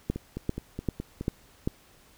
two click trains, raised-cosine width 3 ms, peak -13 / -20 dBFS, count 5 / 6, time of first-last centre 0.1-1.675 / 0.16-1.21 s, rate 2.54 / 4.76 Hz, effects pink hiss -58 dBFS RMS until 2.17 s

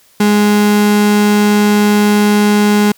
35% pulse tone, 207.7 Hz, G#3, in tune, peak -6 dBFS, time 0.2-2.92 s, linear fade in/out 5 ms, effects white hiss -49 dBFS RMS until 2.97 s

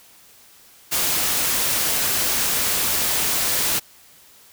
white noise, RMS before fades -21 dBFS, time 0.91-3.8 s, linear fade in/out 20 ms, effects white hiss -50 dBFS RMS until 4.52 s

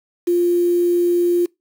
sine tone with quantisation, 349.2 Hz, F4, in tune, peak -13 dBFS, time 0.27-1.46 s, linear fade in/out 10 ms, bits 6, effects noise-tail reverb RT60 0.2 s tail -24 dB re dry

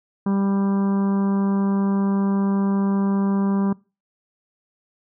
harmonic tone, 197.2 Hz, G3, 11 cents sharp, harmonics 1 / 2 / 3 / 4 / 5 / 6 / 7 / 8, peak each -18 / -30 / -38 / -38 / -34 / -39 / -47 / -46 dBFS, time 0.26-3.73 s, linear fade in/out 5 ms, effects noise-tail reverb RT60 0.3 s tail -23 dB re dry

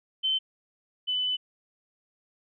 sine tone pair in turn, 3077 / 3003 Hz, G7 / F#7, -33 / +25 cents, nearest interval unison, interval 42 cents, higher first, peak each -23 / -25 dBFS, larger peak first, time 0.23-0.39 / 1.07-1.37 s, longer second, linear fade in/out 20 ms, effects none

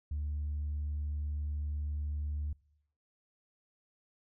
sine tone, 74 Hz, D2, 14 cents sharp, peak -31 dBFS, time 0.11-2.53 s, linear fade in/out 5 ms, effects noise-tail reverb RT60 0.8 s tail -26 dB re dry + tanh soft clip ceiling -30 dBFS

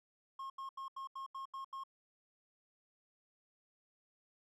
triangle tone bursts, 1077 Hz, C6, 50 cents sharp, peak -40 dBFS, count 8, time 0.39-1.837 s, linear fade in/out 5 ms, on 110 ms, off 81 ms, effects none

